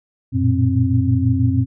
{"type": "tone cluster", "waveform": "sine", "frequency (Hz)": [92, 114.1, 120.3, 264.6], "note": ["F#2", "A#2", "B2", "C4"], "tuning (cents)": [-9, -37, -45, 20], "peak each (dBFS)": -19, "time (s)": [0.32, 1.66], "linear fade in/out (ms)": 50, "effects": []}